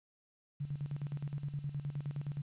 sine tone with tremolo, 143.5 Hz, D3, 40 cents flat, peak -34 dBFS, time 0.6-2.42 s, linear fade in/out 10 ms, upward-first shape square, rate 9.6 Hz, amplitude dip 70%, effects resampled to 8000 Hz + 11-bit

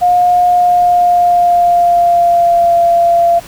sine tone with pitch glide, 714 to 686.1 Hz, F5 to F5, +38 to -31 cents, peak -6 dBFS, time 0.01-3.4 s, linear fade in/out 20 ms, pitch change -69 cents, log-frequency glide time 0.46-2.78 s, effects pink hiss -34 dBFS RMS until 3.47 s

